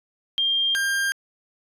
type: tone pair in turn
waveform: sine / 40% pulse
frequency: 3198 / 1599 Hz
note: G7 / G6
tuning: +34 / +34 cents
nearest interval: octave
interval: 1200 cents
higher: first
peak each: -19 / -20 dBFS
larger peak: first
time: 0.38-0.75 / 0.75-1.12 s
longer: neither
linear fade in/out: 0 ms
effects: resampled to 32000 Hz